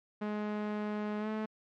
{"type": "tone with pitch glide", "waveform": "sawtooth", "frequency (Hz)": [210.1, 216.5], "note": ["G#3", "A3"], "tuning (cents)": [20, -28], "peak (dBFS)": -29, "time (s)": [0.21, 1.46], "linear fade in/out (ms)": 10, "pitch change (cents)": 52, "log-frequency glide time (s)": [1.19, 1.28], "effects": ["low-pass 2000 Hz 12 dB/octave", "MP3 64 kbps"]}